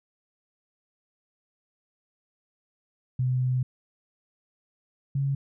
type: tone pair in turn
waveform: sine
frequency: 127.3 / 138.17 Hz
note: C3 / C#3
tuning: -47 / -5 cents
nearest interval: minor second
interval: 142 cents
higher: second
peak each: -22 / -23 dBFS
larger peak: first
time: 3.19-3.63 / 5.15-5.35 s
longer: first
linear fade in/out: 5 ms
effects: none